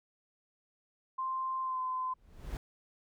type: tone with pitch glide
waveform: sine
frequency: 1046.5 to 1026.7 Hz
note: C6 to C6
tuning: 0 to -33 cents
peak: -32 dBFS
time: 1.18-2.14 s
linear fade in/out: 10 ms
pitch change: -33 cents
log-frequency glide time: 1.62-1.8 s
type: noise with exponential growth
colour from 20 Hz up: brown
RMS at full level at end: -34 dBFS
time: 2.11-2.57 s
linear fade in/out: 1 ms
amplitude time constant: 99 ms
effects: none